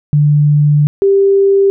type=tone pair in turn; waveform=sine; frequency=147.6 / 394 Hz; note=D3 / G4; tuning=+9 / +9 cents; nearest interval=octave + perfect fourth; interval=1700 cents; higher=second; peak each=-6 dBFS; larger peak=neither; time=0.13-0.87 / 1.02-1.7 s; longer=first; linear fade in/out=0 ms; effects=none